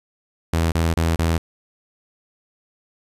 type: tone bursts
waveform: sawtooth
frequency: 82.41 Hz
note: E2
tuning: in tune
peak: -13 dBFS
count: 4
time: 0.53-1.38 s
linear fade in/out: 5 ms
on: 190 ms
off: 30 ms
effects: resampled to 32000 Hz + 9-bit